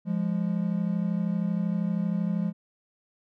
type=tone pair together; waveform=triangle; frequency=173.31 / 206.1 Hz; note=F3 / G#3; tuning=-13 / -13 cents; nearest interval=minor third; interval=300 cents; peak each=-25 / -26 dBFS; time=0.05-2.53 s; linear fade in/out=50 ms; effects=none